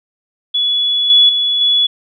sine tone with level steps, 3405 Hz, G#7, 42 cents sharp, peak -12 / -5 / -12 / -9 dBFS, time 0.54-1.87 s, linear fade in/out 10 ms, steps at 1.1 / 1.29 / 1.61 s, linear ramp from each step 2 ms, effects none

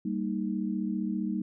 sine chord, Eb major, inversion first, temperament equal with one note detuned, 196 / 231.1 / 311.1 Hz, G3 / Bb3 / Eb4, 0 / -15 / 0 cents, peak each -31 / -33 / -34 dBFS, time 0.05-1.42 s, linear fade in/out 5 ms, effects none

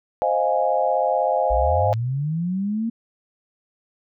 sine chord, F minor seventh, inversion second, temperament equal, 523.3 / 622.3 / 698.5 / 830.6 Hz, C5 / Eb5 / F5 / Ab5, 0 / 0 / 0 / 0 cents, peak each -23 dBFS, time 0.22-1.93 s, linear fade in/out 0 ms
sine linear sweep, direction up, 51.91 to 232.7 Hz, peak -21 dBFS, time 1.5-2.9 s, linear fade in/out 10 ms
clicks, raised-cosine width 0.2 ms, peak -20 / -18 dBFS, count 2, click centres 1.93 / 1.938 s
effects none

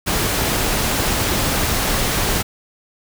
pink noise, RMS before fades -19 dBFS, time 0.06-2.43 s, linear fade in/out 20 ms, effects none

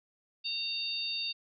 harmonic tone, 918 Hz, A#5, 27 cents flat, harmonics 3 / 4 / 5, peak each -38 / -37 / -35 dBFS, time 0.44-1.33 s, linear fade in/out 20 ms, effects none

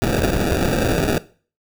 white noise with sample-and-hold, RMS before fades -19 dBFS, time 0.02-1.18 s, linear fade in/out 0 ms, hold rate 1050 Hz, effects noise-tail reverb RT60 0.4 s tail -18 dB re dry

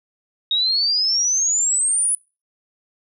sine exponential sweep, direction up, 3729 to 10020 Hz, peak -16 dBFS, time 0.51-2.15 s, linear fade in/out 2 ms, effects noise-tail reverb RT60 0.3 s tail -25 dB re dry

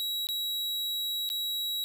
45% pulse tone with dropouts, 3872 Hz, B7, 35 cents flat, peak -30 dBFS, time 0-1.84 s, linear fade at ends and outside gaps 0 ms, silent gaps 0.27-0.288 / 1.291-1.301 s, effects none

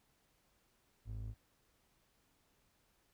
triangle ring-modulated tone, 79 Hz, D#2, 27 cents sharp, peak -36 dBFS, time 1.05-1.35 s, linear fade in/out 50 ms, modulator 27.4 Hz, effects pink hiss -75 dBFS RMS until 3.13 s

